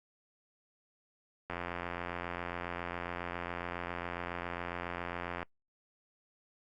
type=click train; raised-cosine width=0.5 ms; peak=-22 dBFS; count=344; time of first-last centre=1.5-5.429 s; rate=87.3 Hz; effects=noise-tail reverb RT60 0.1 s tail -23 dB re dry + Opus 48 kbps